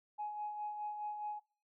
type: tone with tremolo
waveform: sine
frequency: 839 Hz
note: G#5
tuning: 17 cents sharp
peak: -36 dBFS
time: 0.18-1.4 s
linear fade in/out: 20 ms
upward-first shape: sine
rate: 4.8 Hz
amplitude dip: 45%
effects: noise-tail reverb RT60 0.4 s tail -23 dB re dry + tanh soft clip ceiling -32 dBFS